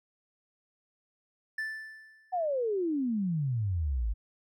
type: tone with exponential decay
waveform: triangle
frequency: 1760 Hz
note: A6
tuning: in tune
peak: -28 dBFS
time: 1.58-2.46 s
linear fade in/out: 5 ms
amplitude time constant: 190 ms
type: exponential sweep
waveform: sine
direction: down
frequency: 758 to 49.5 Hz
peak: -27 dBFS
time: 2.32-4.14 s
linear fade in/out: 20 ms
effects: none